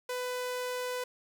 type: tone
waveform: sawtooth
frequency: 499 Hz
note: B4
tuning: 18 cents sharp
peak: -29 dBFS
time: 0.09-1.04 s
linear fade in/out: 5 ms
effects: none